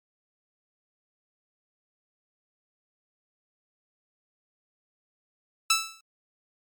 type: tone with exponential decay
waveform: 10% pulse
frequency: 1318.5 Hz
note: E6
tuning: in tune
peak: -9 dBFS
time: 5.7-6.01 s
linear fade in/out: 5 ms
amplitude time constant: 67 ms
effects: MP3 96 kbps